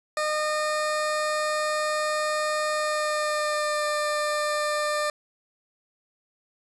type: tone with pitch glide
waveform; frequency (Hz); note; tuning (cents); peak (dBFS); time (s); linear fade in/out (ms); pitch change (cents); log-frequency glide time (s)
20% pulse; 610 to 598.5; D#5 to D5; -34 to +33; -19; 0.17-5.1; 2; -33; 2.72-3.85
effects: resampled to 24000 Hz + 8-bit